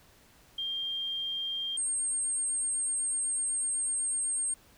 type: tone pair in turn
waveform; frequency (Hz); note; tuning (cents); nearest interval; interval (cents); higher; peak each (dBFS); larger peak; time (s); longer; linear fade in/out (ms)
sine; 3194 / 8546; G7 / C9; +32 / +36; octave + perfect fourth; 1704; second; -31 / -28; second; 0.58-1.77 / 1.77-4.54; second; 5
effects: pink hiss -60 dBFS RMS until 4.77 s